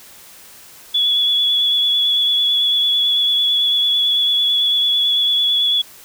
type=tone with vibrato; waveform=sine; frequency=3400 Hz; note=G#7; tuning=40 cents sharp; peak=-13 dBFS; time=0.94-5.82 s; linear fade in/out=10 ms; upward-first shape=square; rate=9 Hz; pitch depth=16 cents each way; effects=white hiss -42 dBFS RMS until 6.04 s